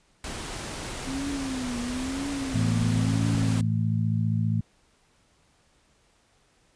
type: noise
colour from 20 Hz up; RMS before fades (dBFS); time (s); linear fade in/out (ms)
pink; -35; 0.24-3.61; 2
type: tone with vibrato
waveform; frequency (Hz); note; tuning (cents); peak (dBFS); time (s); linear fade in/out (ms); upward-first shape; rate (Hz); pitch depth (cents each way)
sine; 260; C4; -11; -29; 1.04-3.65; 50; triangle; 1; 150
type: harmonic tone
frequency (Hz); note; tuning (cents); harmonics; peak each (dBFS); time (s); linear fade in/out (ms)
55; A1; 0; 2 / 3 / 4; -24 / -28 / -30; 2.54-4.61; 5
effects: pink hiss -64 dBFS RMS until 6.75 s + resampled to 22050 Hz